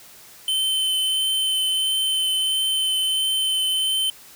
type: tone with vibrato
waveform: square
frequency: 3070 Hz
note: G7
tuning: 37 cents flat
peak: -20 dBFS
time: 0.48-4.1 s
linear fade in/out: 2 ms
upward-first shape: triangle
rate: 1.5 Hz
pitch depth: 10 cents each way
effects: white hiss -46 dBFS RMS until 4.35 s